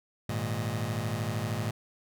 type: chord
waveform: sawtooth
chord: Ab suspended second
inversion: none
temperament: just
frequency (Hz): 103.83 / 116.8 / 155.74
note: Ab2 / Bb2 / Eb3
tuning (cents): 0 / +4 / +2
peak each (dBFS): -29 / -29 / -33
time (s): 0.29-1.71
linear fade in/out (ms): 5
effects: none